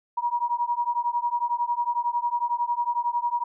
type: beating tone pair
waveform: sine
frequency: 951 / 962 Hz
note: A#5 / B5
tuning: +34 / -46 cents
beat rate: 11 Hz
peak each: -26 dBFS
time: 0.17-3.44 s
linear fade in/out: 10 ms
effects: none